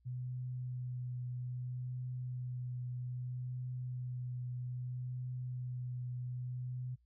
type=tone with vibrato; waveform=sine; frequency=125 Hz; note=B2; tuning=21 cents sharp; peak=-38 dBFS; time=0.05-6.96 s; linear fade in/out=20 ms; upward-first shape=triangle; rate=0.62 Hz; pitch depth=15 cents each way; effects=noise-tail reverb RT60 0.1 s tail -26 dB re dry + added 60 Hz sine -68 dBFS peak until 7.05 s